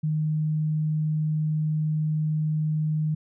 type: tone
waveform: sine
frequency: 154.4 Hz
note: D#3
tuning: 13 cents flat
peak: -22 dBFS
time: 0.03-3.15 s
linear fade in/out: 10 ms
effects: none